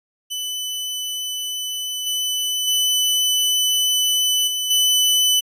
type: tone with level steps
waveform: sawtooth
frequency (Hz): 2999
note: F#7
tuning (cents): +23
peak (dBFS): -21 / -17 / -13 / -18 / -11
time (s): 0.3-5.41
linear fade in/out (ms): 20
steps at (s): 2.06 / 2.67 / 4.47 / 4.7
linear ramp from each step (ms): 10
effects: resampled to 32000 Hz